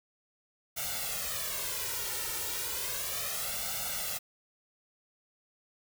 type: noise with flanger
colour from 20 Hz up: white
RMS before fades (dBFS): -35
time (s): 0.76-4.19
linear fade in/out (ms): 20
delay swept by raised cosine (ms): 1.4 to 2.18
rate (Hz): 0.33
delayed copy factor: +1
effects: none